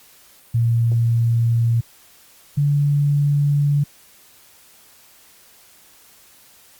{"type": "tone pair in turn", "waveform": "sine", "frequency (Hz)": [116.54, 144.1], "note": ["A#2", "D3"], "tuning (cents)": [0, -33], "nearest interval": "major third", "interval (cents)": 367, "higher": "second", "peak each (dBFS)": -14, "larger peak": "neither", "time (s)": [[0.54, 1.81], [2.57, 3.84]], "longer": "neither", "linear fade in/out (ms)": 10, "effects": ["white hiss -50 dBFS RMS until 6.79 s", "Opus 48 kbps"]}